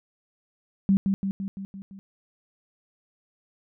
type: tone with echo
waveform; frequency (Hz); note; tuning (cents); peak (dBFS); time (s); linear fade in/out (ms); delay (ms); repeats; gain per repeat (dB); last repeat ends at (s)
sine; 194.9; G3; -10; -16; 0.89-0.97; 0; 170; 6; -4; 1.99
effects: none